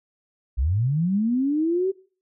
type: linear sweep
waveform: sine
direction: up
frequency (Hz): 55 to 390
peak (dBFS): -19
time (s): 0.57-1.92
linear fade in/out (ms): 20
effects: noise-tail reverb RT60 0.4 s tail -21 dB re dry